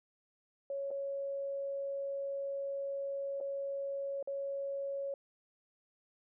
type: tone with dropouts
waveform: sine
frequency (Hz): 554.4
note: C#5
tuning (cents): 0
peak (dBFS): -35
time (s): 0.7-5.14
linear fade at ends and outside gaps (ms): 2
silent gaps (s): 0.906-0.912 / 3.403-3.41 / 4.227-4.274
effects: none